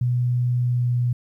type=tone with pitch glide; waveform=sine; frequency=123.1 to 122.25 Hz; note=B2 to B2; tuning=-5 to -17 cents; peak=-18 dBFS; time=0.01-1.13 s; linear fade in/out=5 ms; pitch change=-12 cents; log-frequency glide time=0.62-0.92 s; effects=10-bit